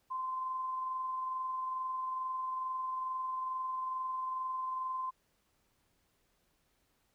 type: tone with amplitude modulation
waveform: sine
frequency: 1036 Hz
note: C6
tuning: 17 cents flat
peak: -33 dBFS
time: 0.1-5.11 s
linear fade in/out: 20 ms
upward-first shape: sine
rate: 22.3 Hz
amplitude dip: 25%
effects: pink hiss -75 dBFS RMS until 7.14 s